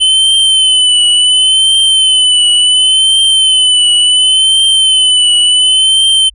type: tone with vibrato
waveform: square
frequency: 3040 Hz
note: F#7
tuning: 46 cents sharp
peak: -6 dBFS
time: 0-6.3 s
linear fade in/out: 20 ms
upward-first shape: triangle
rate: 0.7 Hz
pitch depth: 59 cents each way
effects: added 50 Hz sine -38 dBFS peak until 6.34 s + resampled to 24000 Hz